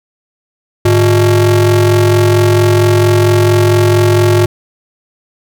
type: ring-modulated tone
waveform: square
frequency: 126.1 Hz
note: B2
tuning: 36 cents sharp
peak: -4 dBFS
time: 0.85-4.46 s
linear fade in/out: 5 ms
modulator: 230 Hz
effects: none

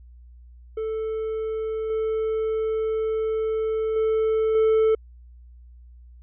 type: tone with level steps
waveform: triangle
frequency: 440 Hz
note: A4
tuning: in tune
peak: -23 / -20 / -17 / -14 dBFS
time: 0.77-4.95 s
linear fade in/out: 5 ms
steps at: 1.9 / 3.96 / 4.55 s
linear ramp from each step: 2 ms
effects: added 60 Hz sine -44 dBFS peak until 6.22 s + resampled to 8000 Hz

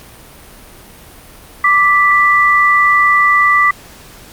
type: tone pair together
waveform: sine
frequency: 1174.6 / 1975.5 Hz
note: D6 / B6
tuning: 0 / 0 cents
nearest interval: major sixth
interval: 900 cents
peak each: -10 dBFS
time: 1.64-3.71 s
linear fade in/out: 5 ms
effects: pink hiss -38 dBFS RMS until 4.32 s + Opus 48 kbps

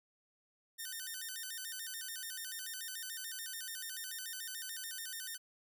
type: tone with vibrato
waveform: 5% pulse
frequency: 1661.2 Hz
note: G#6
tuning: in tune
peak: -31 dBFS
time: 0.78-5.38 s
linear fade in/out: 20 ms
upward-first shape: square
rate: 6.9 Hz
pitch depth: 160 cents each way
effects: none

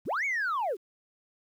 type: linear two-way sweep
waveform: sine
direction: up then down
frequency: 49 to 2282 to 325.1 Hz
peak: -25 dBFS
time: 0.05-0.77 s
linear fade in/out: 50 ms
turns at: 0.25 s
effects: tanh soft clip ceiling -25 dBFS + 10-bit

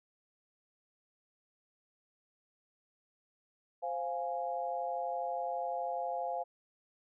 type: chord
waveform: sine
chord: F minor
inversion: second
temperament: equal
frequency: 523.3 / 698.5 / 830.6 Hz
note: C5 / F5 / Ab5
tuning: 0 / 0 / 0 cents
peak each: -39 / -36 / -39 dBFS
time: 3.82-6.44 s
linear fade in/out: 20 ms
effects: none

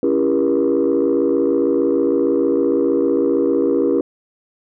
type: chord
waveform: sine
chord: C# diminished seventh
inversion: none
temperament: just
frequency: 277.2 / 332.6 / 399.1 / 479 Hz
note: C#4 / E4 / G4 / Bb4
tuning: 0 / +16 / +31 / +47 cents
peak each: -18 dBFS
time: 0.03-4.01 s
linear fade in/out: 2 ms
effects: tanh soft clip ceiling -8 dBFS

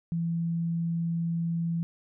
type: tone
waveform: sine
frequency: 167.6 Hz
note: E3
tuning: 29 cents sharp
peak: -26 dBFS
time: 0.12-1.83 s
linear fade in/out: 0 ms
effects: none

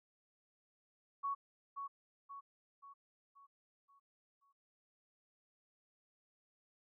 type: tone with echo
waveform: sine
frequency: 1115 Hz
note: C#6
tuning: 10 cents sharp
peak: -35 dBFS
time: 1.23-1.35 s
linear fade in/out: 20 ms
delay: 530 ms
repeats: 6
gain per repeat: -6 dB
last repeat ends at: 4.53 s
effects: none

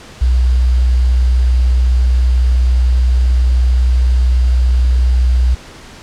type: tone with quantisation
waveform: sine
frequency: 62.1 Hz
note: B1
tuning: 10 cents sharp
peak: -8 dBFS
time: 0.21-5.55 s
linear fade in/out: 10 ms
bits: 6
effects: pink hiss -36 dBFS RMS until 6.02 s + low-pass 7000 Hz 12 dB/octave

